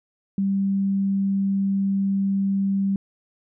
sine tone, 196 Hz, G3, in tune, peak -19 dBFS, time 0.38-2.96 s, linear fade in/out 2 ms, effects none

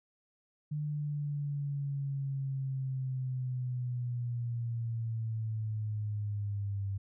sine linear sweep, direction down, 150.2 to 97.9 Hz, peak -32 dBFS, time 0.71-6.98 s, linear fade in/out 10 ms, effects none

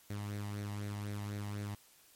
sawtooth tone with flanger, 102.9 Hz, G#2, 16 cents flat, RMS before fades -40 dBFS, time 0.1-1.75 s, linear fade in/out 5 ms, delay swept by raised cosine 0.48 to 1.06 ms, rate 4 Hz, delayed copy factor +0.55, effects white hiss -63 dBFS RMS until 2.15 s + MP3 64 kbps

